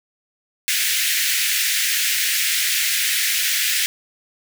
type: high-pass noise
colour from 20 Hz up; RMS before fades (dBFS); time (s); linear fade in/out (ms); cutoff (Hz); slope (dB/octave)
pink; -20; 0.68-3.86; 0; 1700; 48
effects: none